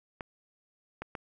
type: clicks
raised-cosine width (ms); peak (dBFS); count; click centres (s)
0.5; -22; 3; 0.208 / 1.02 / 1.152
effects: none